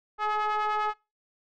square ring-modulated tone, 213 Hz, G#3, 44 cents sharp, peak -23 dBFS, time 0.18-0.94 s, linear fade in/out 50 ms, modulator 1060 Hz, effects noise-tail reverb RT60 0.3 s tail -26 dB re dry + low-pass 3000 Hz 12 dB/octave

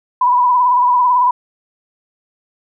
sine tone with vibrato, 987.8 Hz, B5, in tune, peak -9 dBFS, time 0.21-1.31 s, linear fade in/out 5 ms, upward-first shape sine, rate 18 Hz, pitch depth 45 cents each way, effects none

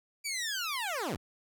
15% pulse linear sweep, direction down, 2349 to 50.6 Hz, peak -26 dBFS, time 0.24-1.17 s, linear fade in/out 20 ms, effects none

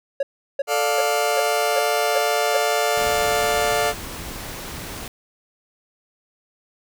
triangle tone bursts, 554.4 Hz, C#5, in tune, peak -16 dBFS, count 7, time 0.2-2.57 s, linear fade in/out 5 ms, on 30 ms, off 360 ms
sawtooth chord, D minor, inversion second, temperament just, 440.5 / 587.3 / 704.8 Hz, A4 / D5 / F5, +2 / 0 / +16 cents, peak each -20 / -19 / -18 dBFS, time 0.67-3.94 s, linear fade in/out 50 ms
pink noise, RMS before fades -33 dBFS, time 2.97-5.08 s, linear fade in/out 2 ms
effects none

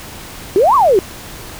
sine exponential two-way sweep, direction up then down, 353.6 to 1174.7 to 353.6 Hz, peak -7 dBFS, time 0.56-0.99 s, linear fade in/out 0 ms, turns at 0.75 s, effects pink hiss -32 dBFS RMS until 1.59 s

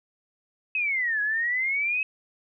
sine exponential two-way sweep, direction down then up, 2578 to 1661.2 to 2578 Hz, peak -23 dBFS, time 0.75-2.03 s, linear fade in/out 2 ms, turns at 1.21 s, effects none

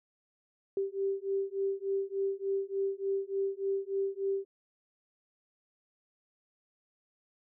sine beating tone pair, 389.9 / 393.3 Hz, G4 / G4, -9 / +6 cents, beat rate 3.4 Hz, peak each -33 / -33 dBFS, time 0.77-4.45 s, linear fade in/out 2 ms, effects none

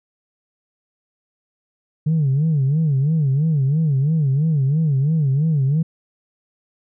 sine tone with vibrato, 146.83 Hz, D3, in tune, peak -13 dBFS, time 2.06-5.83 s, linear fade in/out 10 ms, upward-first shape sine, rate 3 Hz, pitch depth 180 cents each way, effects tanh soft clip ceiling -12 dBFS

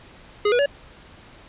square tone with pitch steps, 415.3 / 485.4 / 567.3 Hz, G#4 / B4 / C#5, 0 / -30 / +40 cents, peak -17 dBFS, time 0.45-0.66 s, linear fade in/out 5 ms, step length 70 ms, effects pink hiss -47 dBFS RMS until 1.48 s + resampled to 8000 Hz

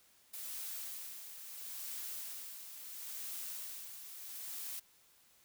blue noise with tremolo, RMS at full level -43 dBFS, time 0.33-4.8 s, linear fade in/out 10 ms, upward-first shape sine, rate 0.74 Hz, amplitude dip 55%, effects white hiss -67 dBFS RMS until 5.44 s

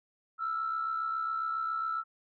sine tone pair together, 1318.5 / 1385.8 Hz, E6 / F6, 0 / -14 cents, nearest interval minor second, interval 86 cents, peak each -30 / -38 dBFS, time 0.38-2.04 s, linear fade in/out 50 ms, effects tanh soft clip ceiling -24 dBFS

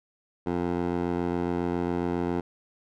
15% pulse tone with band-pass filter, 87.31 Hz, F2, in tune, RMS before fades -28 dBFS, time 0.46-2.41 s, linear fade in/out 10 ms, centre 460 Hz, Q 0.98, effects none

